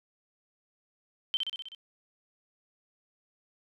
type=tone with echo; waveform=sine; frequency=3106 Hz; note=G7; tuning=17 cents flat; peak=-25 dBFS; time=1.34-1.37 s; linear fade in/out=0 ms; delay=63 ms; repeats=6; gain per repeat=-3 dB; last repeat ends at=1.748 s; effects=none